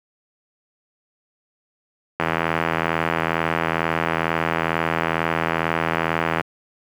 click train, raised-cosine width 0.5 ms, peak -4 dBFS, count 347, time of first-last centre 2.2-6.409 s, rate 82.2 Hz, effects high-pass 100 Hz 12 dB/octave + 7-bit

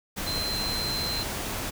sine tone in noise, 4103 Hz, C8, 35 cents flat, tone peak -29 dBFS, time 0.26-1.24 s, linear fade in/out 20 ms, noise pink, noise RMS -32 dBFS, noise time 0.16-1.71 s, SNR 0 dB, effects none

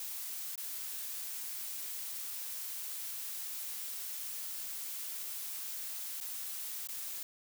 blue noise with dropouts, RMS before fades -41 dBFS, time 0-7.23 s, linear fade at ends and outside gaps 2 ms, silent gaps 0.557-0.577 / 6.203-6.21 / 6.873-6.887 s, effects none

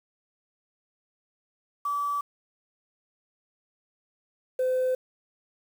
sine tone pair in turn, 1152 / 512.2 Hz, D6 / C5, -34 / -37 cents, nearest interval octave + major second, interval 1403 cents, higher first, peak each -25 / -21 dBFS, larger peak second, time 1.85-2.21 / 4.59-4.95 s, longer neither, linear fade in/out 5 ms, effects tanh soft clip ceiling -19 dBFS + 8-bit

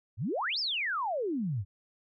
sine exponential two-way sweep, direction up then down, 87.31 to 5510 to 87.31 Hz, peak -29 dBFS, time 0.17-1.65 s, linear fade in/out 50 ms, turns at 0.59 s, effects none

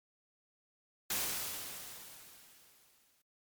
white noise with exponential decay, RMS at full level -33 dBFS, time 1.1-3.22 s, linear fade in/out 5 ms, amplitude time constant 460 ms, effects MP3 96 kbps

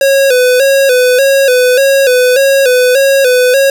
square tone with vibrato, 523.3 Hz, C5, in tune, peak -6 dBFS, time 0.01-3.7 s, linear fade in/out 2 ms, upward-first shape square, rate 1.7 Hz, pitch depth 78 cents each way, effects none

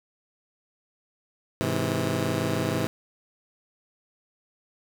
15% pulse chord, Ab augmented, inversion none, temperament just, 103.83 / 129.78 / 162.23 Hz, Ab2 / C3 / E3, 0 / -14 / -27 cents, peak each -23 dBFS, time 1.61-2.87 s, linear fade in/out 0 ms, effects none

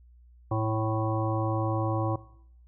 harmonic tone, 110 Hz, A2, in tune, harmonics 1 / 3 / 5 / 7 / 9 / 10, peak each -27 / -32 / -34 / -35 / -37 / -37 dBFS, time 0.51-2.16 s, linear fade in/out 5 ms, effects noise-tail reverb RT60 0.7 s tail -19 dB re dry + added 60 Hz sine -52 dBFS peak until 2.67 s

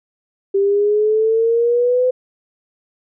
sine exponential sweep, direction up, 392 to 510 Hz, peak -12 dBFS, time 0.54-2.11 s, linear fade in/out 10 ms, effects none

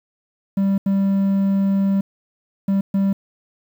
triangle tone bursts at uneven times, 196 Hz, G3, in tune, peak -13 dBFS, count 4, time 0.57-0.78 / 0.86-2.01 / 2.68-2.81 / 2.94-3.13 s, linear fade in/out 5 ms, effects 8-bit

